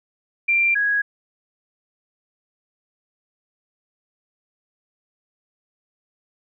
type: tone pair in turn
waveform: sine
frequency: 2369 / 1658.3 Hz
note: D7 / G#6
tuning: +14 / -3 cents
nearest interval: tritone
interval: 617 cents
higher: first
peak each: -15 / -17 dBFS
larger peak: first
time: 0.48-0.75 / 0.75-1.02 s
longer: neither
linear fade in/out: 10 ms
effects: none